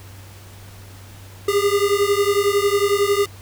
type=beating tone pair; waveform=square; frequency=399.7 / 410.7 Hz; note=G4 / G#4; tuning=+34 / -19 cents; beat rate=11 Hz; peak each=-19 / -20 dBFS; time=1.48-3.26 s; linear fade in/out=5 ms; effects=added 97 Hz sine -39 dBFS peak until 3.41 s + pink hiss -45 dBFS RMS until 3.41 s